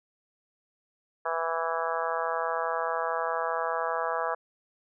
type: harmonic tone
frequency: 164.81 Hz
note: E3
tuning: in tune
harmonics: 3 / 4 / 5 / 6 / 7 / 8 / 9 / 10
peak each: -34 / -33 / -36 / -34 / -34 / -36 / -42 / -38 dBFS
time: 1.25-4.35 s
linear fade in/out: 10 ms
effects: none